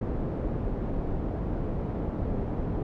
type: low-pass noise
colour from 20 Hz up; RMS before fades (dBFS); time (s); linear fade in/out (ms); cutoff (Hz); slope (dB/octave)
pink; -30; 0.01-2.83; 5; 510; 12
effects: none